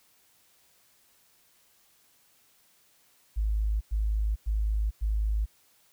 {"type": "tone bursts", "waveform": "sine", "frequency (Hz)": 53, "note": "G#1", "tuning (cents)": 36, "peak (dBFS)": -24, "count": 4, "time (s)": [3.36, 5.46], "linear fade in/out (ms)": 20, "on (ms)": 450, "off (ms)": 100, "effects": ["white hiss -64 dBFS RMS until 5.92 s"]}